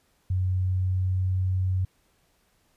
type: tone with pitch glide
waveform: sine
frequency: 92.5 to 93.09 Hz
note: F#2 to F#2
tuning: 0 to +11 cents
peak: -22 dBFS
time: 0.3-1.85 s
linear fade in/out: 5 ms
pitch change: +11 cents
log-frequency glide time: 0.52-1.33 s
effects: pink hiss -67 dBFS RMS until 2.76 s + resampled to 32000 Hz